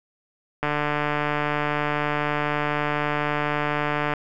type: click train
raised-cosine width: 0.5 ms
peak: -9 dBFS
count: 520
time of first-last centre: 0.63-4.137 s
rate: 148 Hz
effects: none